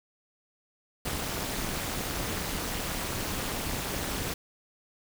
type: noise with amplitude modulation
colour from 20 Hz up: pink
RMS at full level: -29 dBFS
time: 1.05-4.34 s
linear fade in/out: 5 ms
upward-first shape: sine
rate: 222 Hz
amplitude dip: 85%
effects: none